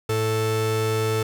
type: tone pair together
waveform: 45% pulse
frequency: 110 / 440 Hz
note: A2 / A4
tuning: 0 / 0 cents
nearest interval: 2 octaves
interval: 2400 cents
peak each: -24 dBFS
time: 0.09-1.23 s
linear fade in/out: 5 ms
effects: none